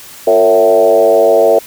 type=tone with frequency modulation; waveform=sine; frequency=554.4 Hz; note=C#5; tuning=in tune; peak=-5 dBFS; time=0.27-1.59 s; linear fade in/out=5 ms; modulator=101 Hz; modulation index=1.5; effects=white hiss -34 dBFS RMS until 1.66 s